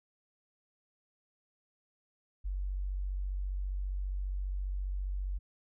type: tone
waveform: sine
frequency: 47.42 Hz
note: F#1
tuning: 43 cents sharp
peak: -32 dBFS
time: 2.44-5.39 s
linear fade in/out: 20 ms
effects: none